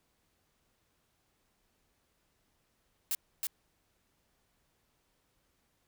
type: noise with echo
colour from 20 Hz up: blue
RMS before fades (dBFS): -32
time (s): 3.11-3.15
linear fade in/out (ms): 0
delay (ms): 320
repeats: 1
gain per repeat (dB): -2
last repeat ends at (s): 3.47
effects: pink hiss -75 dBFS RMS until 5.87 s